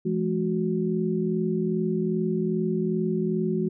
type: tone cluster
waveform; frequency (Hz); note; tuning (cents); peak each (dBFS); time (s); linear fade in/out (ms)
sine; 170.5 / 213 / 368.1; F3 / G#3 / F#4; -41 / +44 / -9; -27; 0.05-3.69; 10
effects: none